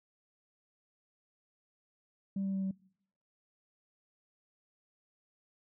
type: tone with pitch steps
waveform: sine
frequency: 195.4 / 194.05 / 192.71 / 191.38 Hz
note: G3 / G3 / G3 / G3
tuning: -5 / -17 / -29 / -41 cents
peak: -30 dBFS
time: 2.36-2.712 s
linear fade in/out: 5 ms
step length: 88 ms
effects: noise-tail reverb RT60 0.7 s tail -24 dB re dry + tanh soft clip ceiling -29 dBFS